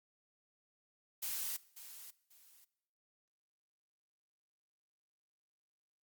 blue noise with echo, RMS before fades -39 dBFS, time 1.22-1.57 s, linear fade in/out 10 ms, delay 540 ms, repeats 2, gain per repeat -12 dB, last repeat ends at 2.65 s, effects noise-tail reverb RT60 0.9 s tail -21 dB re dry + Opus 48 kbps

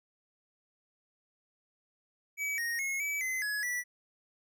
square tone with pitch steps, 2283 / 1865 / 2170 / 2294 / 2046 / 1687 / 1958 Hz, D7 / A#6 / C#7 / D7 / C7 / G#6 / B6, -50 / 0 / -37 / -41 / -39 / +27 / -15 cents, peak -32 dBFS, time 2.37-3.84 s, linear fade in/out 50 ms, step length 210 ms, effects none

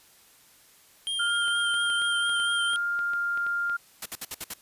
square tone with vibrato, 3174 Hz, G7, 21 cents sharp, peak -28 dBFS, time 1.07-2.76 s, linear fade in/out 0 ms, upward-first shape sine, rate 4.3 Hz, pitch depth 26 cents each way
sine tone with pitch glide, 1410 to 1400.3 Hz, F6 to F6, +16 to +4 cents, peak -25 dBFS, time 1.19-3.77 s, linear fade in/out 10 ms, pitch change -12 cents, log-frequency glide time 1.88-3.33 s
clicks, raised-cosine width 0.3 ms, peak -27 dBFS, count 12, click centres 1.481 / 1.742 / 1.901 / 2.019 / 2.295 / 2.4 / 2.734 / 2.991 / 3.135 / 3.375 / 3.466 / 3.697 s
white noise bursts, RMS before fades -34 dBFS, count 6, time 4.02-4.538 s, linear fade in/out 5 ms, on 38 ms, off 58 ms
effects white hiss -57 dBFS RMS until 4.61 s + resampled to 32000 Hz

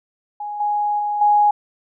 sine tone with level steps, 830.6 Hz, G#5, in tune, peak -25 / -17 / -19 / -11 dBFS, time 0.4-1.51 s, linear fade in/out 5 ms, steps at 0.6 / 0.99 / 1.21 s, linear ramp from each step 5 ms, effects none

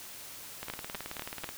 two click trains, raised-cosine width 0.3 ms, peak -19 / -22 dBFS, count 4 / 17, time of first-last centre 0.7-1.443 / 0.63-1.49 s, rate 4.04 / 18.6 Hz, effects white hiss -46 dBFS RMS until 1.57 s

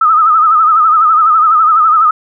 sine tone with vibrato, 1272 Hz, D#6, 38 cents sharp, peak -5 dBFS, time 0.01-2.11 s, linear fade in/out 5 ms, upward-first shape sine, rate 12 Hz, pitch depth 81 cents each way, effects none

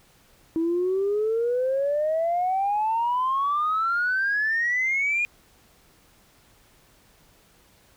sine exponential sweep, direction up, 321.8 to 2457 Hz, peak -20 dBFS, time 0.56-5.25 s, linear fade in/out 0 ms, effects tanh soft clip ceiling -17 dBFS + pink hiss -58 dBFS RMS until 7.96 s

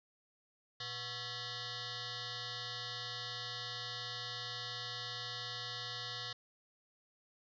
sine tone with frequency modulation, 118.6 Hz, A#2, 30 cents sharp, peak -40 dBFS, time 0.8-6.33 s, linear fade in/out 5 ms, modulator 610 Hz, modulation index 7.6, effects none

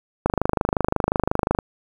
click train, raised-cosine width 1 ms, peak -4 dBFS, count 35, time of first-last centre 0.26-1.588 s, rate 25.6 Hz, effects 7-bit

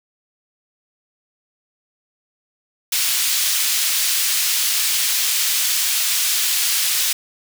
pink high-pass noise, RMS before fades -19 dBFS, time 2.92-7.13 s, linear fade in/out 5 ms, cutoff 3200 Hz, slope 12 dB/octave, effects none

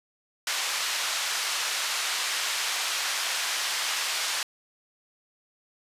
white band-pass noise, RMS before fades -29 dBFS, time 0.47-4.43 s, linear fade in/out 2 ms, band 930 to 5600 Hz, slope 12 dB/octave, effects resampled to 32000 Hz

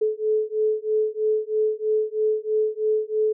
sine beating tone pair, 430 / 433.1 Hz, A4 / A4, -40 / -27 cents, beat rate 3.1 Hz, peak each -23 dBFS, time 0.01-3.33 s, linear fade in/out 10 ms, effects none

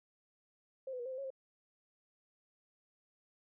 sine tone with pitch steps, 529 / 503 / 479.5 / 524 / 516 / 550 / 530 Hz, C5 / B4 / A#4 / C5 / C5 / C#5 / C5, +19 / +32 / +49 / +2 / -24 / -14 / +22 cents, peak -39 dBFS, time 0.87-1.304 s, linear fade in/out 5 ms, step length 62 ms, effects none

